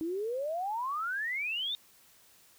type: exponential sweep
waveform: sine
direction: up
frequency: 311.7 to 3699 Hz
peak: -31 dBFS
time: 0.01-1.75 s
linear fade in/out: 0 ms
effects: white hiss -61 dBFS RMS until 2.58 s